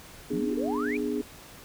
sine chord, G# diminished, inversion first, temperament just, 249.2 / 299 / 415.3 Hz, B3 / D4 / G#4, +16 / +31 / 0 cents, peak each -31 dBFS, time 0.3-1.22 s, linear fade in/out 10 ms
sine exponential sweep, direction up, 155.8 to 2489 Hz, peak -32 dBFS, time 0.33-0.97 s, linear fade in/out 2 ms
effects pink hiss -48 dBFS RMS until 1.64 s

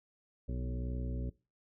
harmonic tone with a mistuned harmonic, 61.74 Hz, B1, in tune, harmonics 1 / 2 / 3 / 4 / 5 / 6 / 7 / 9, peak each -36 / -41 / -47 / -45 / -52 / -53 / -52 / -53 dBFS, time 0.48-1.3 s, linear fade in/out 10 ms, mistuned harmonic 3, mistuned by -21 cents, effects noise-tail reverb RT60 0.3 s tail -21 dB re dry

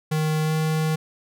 square tone with pitch glide, 155.56 to 157.1 Hz, D#3 to D#3, 0 to +17 cents, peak -21 dBFS, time 0.11-0.96 s, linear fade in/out 10 ms, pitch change +17 cents, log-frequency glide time 0.43-0.53 s, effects none

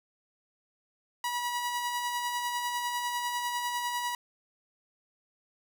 sawtooth tone with tremolo, 969 Hz, B5, 33 cents flat, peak -25 dBFS, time 1.24-4.15 s, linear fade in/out 2 ms, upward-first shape sine, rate 10 Hz, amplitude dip 35%, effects none

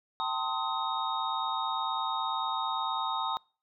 sine tone cluster, 779 / 897 / 1046 / 1261 / 3725 Hz, G5 / A5 / C6 / D#6 / A#7, -11 / +33 / -1 / +23 / -2 cents, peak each -38 / -33 / -36 / -35 / -36 dBFS, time 0.2-3.37 s, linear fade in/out 0 ms, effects noise-tail reverb RT60 0.4 s tail -26 dB re dry

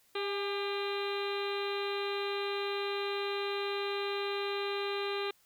harmonic tone with a mistuned harmonic, 400 Hz, G4, 35 cents sharp, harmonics 1 / 2 / 3 / 4 / 5 / 6 / 7 / 8 / 9 / 10, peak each -34 / -43 / -41 / -46 / -47 / -43 / -46 / -47 / -47 / -45 dBFS, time 0.15-5.31 s, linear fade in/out 5 ms, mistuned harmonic 2, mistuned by +47 cents, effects white hiss -67 dBFS RMS until 5.45 s

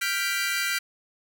sawtooth chord, G dominant seventh, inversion third, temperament equal, 1396.9 / 1568 / 1975.5 / 2349 Hz, F6 / G6 / B6 / D7, 0 / 0 / 0 / 0 cents, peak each -27 dBFS, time 0.01-0.79 s, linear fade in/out 10 ms, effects none

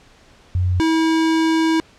sine / square tone pair in turn, 90.6 / 322.9 Hz, F#2 / E4, -36 / -36 cents, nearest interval octave + minor seventh, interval 2200 cents, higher second, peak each -15 dBFS, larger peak neither, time 0.55-0.8 / 0.8-1.8 s, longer second, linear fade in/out 0 ms, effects pink hiss -50 dBFS RMS until 1.98 s + low-pass 6000 Hz 12 dB/octave

